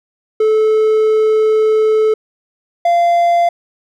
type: tone pair in turn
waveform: triangle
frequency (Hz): 434.7 / 690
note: A4 / F5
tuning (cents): -21 / -21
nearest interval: minor sixth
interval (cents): 800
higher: second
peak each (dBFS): -7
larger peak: neither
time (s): 0.4-2.14 / 2.85-3.49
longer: first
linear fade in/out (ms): 5
effects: none